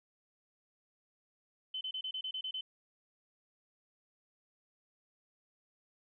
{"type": "tone bursts", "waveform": "sine", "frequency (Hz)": 3052, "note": "G7", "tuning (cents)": -47, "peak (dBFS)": -36, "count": 9, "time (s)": [1.74, 2.61], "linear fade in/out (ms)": 5, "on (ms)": 70, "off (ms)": 30, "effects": []}